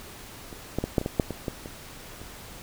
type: clicks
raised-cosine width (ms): 2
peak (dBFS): -25 / -12 / -13 / -7 / -18 / -14 / -6 / -17 / -15 / -24 / -29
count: 11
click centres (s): 0.528 / 0.786 / 0.84 / 0.982 / 1.014 / 1.061 / 1.198 / 1.307 / 1.482 / 1.659 / 2.216
effects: pink hiss -44 dBFS RMS until 2.62 s